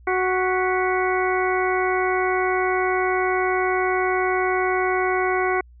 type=harmonic tone with a mistuned harmonic; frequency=370 Hz; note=F#4; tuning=in tune; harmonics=1 / 2 / 3 / 4 / 5 / 6; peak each=-22 / -25 / -27 / -28 / -29 / -30 dBFS; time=0.07-5.61 s; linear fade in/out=5 ms; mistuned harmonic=5; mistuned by=+100 cents; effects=added 60 Hz sine -45 dBFS peak until 5.8 s